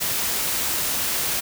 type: noise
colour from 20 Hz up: white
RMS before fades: -24 dBFS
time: 0-1.41 s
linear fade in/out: 20 ms
effects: none